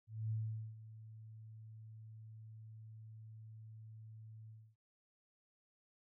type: tone with ADSR envelope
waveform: sine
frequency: 110 Hz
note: A2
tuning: in tune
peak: -35 dBFS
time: 0.07-4.76 s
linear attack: 240 ms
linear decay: 440 ms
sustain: -16 dB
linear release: 270 ms
effects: none